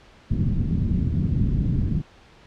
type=low-pass noise; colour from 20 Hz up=white; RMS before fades=-22 dBFS; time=0.3-2.02 s; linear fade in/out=20 ms; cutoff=200 Hz; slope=24 dB/octave; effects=pink hiss -51 dBFS RMS until 2.46 s + low-pass 4000 Hz 12 dB/octave